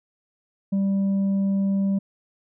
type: tone with tanh clipping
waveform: triangle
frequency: 196 Hz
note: G3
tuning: in tune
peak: -20 dBFS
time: 0.72-1.99 s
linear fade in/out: 10 ms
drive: 8 dB
effects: none